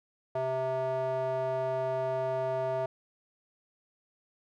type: tone with band-pass filter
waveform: square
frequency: 130.81 Hz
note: C3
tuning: in tune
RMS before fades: -31 dBFS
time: 0.35-2.86 s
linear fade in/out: 5 ms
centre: 680 Hz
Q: 3.5
effects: none